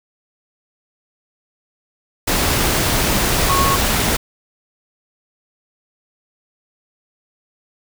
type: tone in noise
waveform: sine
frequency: 1098 Hz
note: C#6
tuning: 17 cents flat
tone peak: -16 dBFS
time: 3.49-3.76 s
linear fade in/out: 10 ms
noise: pink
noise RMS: -17 dBFS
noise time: 2.27-4.17 s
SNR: -2 dB
effects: none